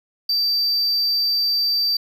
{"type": "tone", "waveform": "triangle", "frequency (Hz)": 4659, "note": "D8", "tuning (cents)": -15, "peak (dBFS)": -16, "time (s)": [0.29, 1.97], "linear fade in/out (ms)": 5, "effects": []}